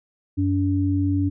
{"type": "tone pair together", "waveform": "sine", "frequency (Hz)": [95.4, 285.9], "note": ["G2", "D4"], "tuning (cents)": [-47, -46], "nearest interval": "octave + perfect fifth", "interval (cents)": 1901, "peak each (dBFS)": -21, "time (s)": [0.37, 1.3], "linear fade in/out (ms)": 20, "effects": []}